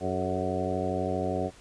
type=harmonic tone with a mistuned harmonic; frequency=92.5 Hz; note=F#2; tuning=in tune; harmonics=1 / 2 / 3 / 4 / 5 / 6 / 7 / 8; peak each=-35 / -35 / -35 / -35 / -35 / -35 / -35 / -35 dBFS; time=0-1.51 s; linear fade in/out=50 ms; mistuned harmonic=5; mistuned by=-65 cents; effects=pink hiss -53 dBFS RMS until 1.6 s + resampled to 22050 Hz